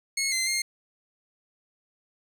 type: tone with pitch steps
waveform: 15% pulse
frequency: 2175 / 2069 / 2123 Hz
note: C#7 / C7 / C7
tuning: -33 / -20 / +25 cents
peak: -18 dBFS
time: 0.17-0.62 s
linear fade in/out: 5 ms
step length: 150 ms
effects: none